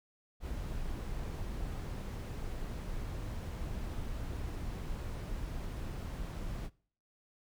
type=noise; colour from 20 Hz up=brown; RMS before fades=-39 dBFS; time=0.4-6.7 s; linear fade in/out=50 ms; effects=noise-tail reverb RT60 0.5 s tail -23 dB re dry